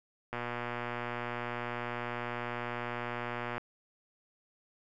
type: click train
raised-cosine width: 0.5 ms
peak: -21 dBFS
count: 391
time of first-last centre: 0.33-3.58 s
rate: 120 Hz
effects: none